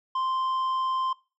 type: tone with tanh clipping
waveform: sine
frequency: 1044 Hz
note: C6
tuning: 4 cents flat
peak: -26 dBFS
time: 0.15-1.13 s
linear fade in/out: 5 ms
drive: 6 dB
effects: noise-tail reverb RT60 0.3 s tail -21 dB re dry